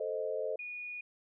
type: chord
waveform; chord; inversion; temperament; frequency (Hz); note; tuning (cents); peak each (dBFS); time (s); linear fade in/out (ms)
sine; A diminished; none; equal; 440 / 523.3 / 622.3; A4 / C5 / Eb5; 0 / 0 / 0; -37; 0-0.56; 5
type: tone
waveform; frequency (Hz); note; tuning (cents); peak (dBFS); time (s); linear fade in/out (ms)
sine; 2455; D#7; -24; -39; 0.59-1.01; 5
effects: none